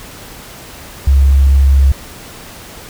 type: tone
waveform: sine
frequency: 68.3 Hz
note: C#2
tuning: 25 cents flat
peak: -5 dBFS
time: 1.07-1.92 s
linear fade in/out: 5 ms
effects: pink hiss -33 dBFS RMS until 2.89 s